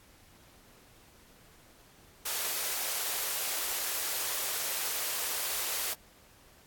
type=high-pass noise; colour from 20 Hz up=white; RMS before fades=-33 dBFS; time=2.25-5.94 s; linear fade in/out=10 ms; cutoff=380 Hz; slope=24 dB/octave; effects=pink hiss -59 dBFS RMS until 6.66 s + AAC 64 kbps